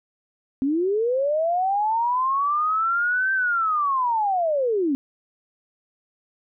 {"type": "linear two-way sweep", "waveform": "sine", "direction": "up then down", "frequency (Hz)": [259.1, 1568, 259.1], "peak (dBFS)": -19, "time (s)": [0.62, 4.95], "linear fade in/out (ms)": 0, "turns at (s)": 3.33, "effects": []}